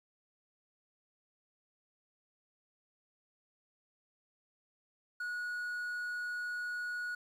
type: tone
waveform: triangle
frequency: 1457 Hz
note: F#6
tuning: 27 cents flat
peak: -34 dBFS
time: 5.2-7.15 s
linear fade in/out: 5 ms
effects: 11-bit